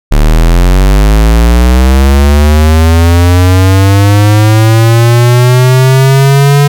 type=linear sweep; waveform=square; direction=up; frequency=35.83 to 144.1 Hz; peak=-3 dBFS; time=0.11-6.68 s; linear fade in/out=10 ms; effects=none